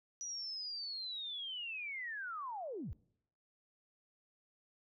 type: linear sweep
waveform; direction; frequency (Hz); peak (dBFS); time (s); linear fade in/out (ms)
sine; down; 5880 to 44.6; -40; 0.21-2.93; 0
effects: noise-tail reverb RT60 0.7 s tail -23 dB re dry